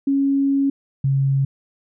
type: tone pair in turn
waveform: sine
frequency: 276.1 / 136.58 Hz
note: C#4 / C#3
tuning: -7 / -25 cents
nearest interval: octave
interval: 1218 cents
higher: first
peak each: -15 dBFS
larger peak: neither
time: 0.07-0.7 / 1.04-1.45 s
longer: first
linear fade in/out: 5 ms
effects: none